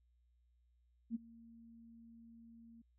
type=tone with ADSR envelope; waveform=sine; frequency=230 Hz; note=A#3; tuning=23 cents flat; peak=-34 dBFS; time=1.1-2.82 s; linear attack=51 ms; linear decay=18 ms; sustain=-22 dB; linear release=8 ms; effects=added 60 Hz sine -70 dBFS peak until 2.98 s